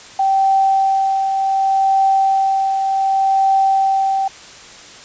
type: tone with tremolo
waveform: sine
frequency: 776 Hz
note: G5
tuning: 18 cents flat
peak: -10 dBFS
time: 0.19-4.28 s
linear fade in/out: 5 ms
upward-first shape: triangle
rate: 0.67 Hz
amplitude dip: 45%
effects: white hiss -38 dBFS RMS until 5.04 s + resampled to 16000 Hz